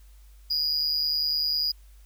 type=tone with amplitude modulation; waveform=triangle; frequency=4898 Hz; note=D#8; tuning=28 cents flat; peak=-19 dBFS; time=0.5-1.72 s; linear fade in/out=10 ms; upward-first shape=sine; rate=150 Hz; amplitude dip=70%; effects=added 50 Hz sine -48 dBFS peak until 2.05 s + white hiss -63 dBFS RMS until 2.05 s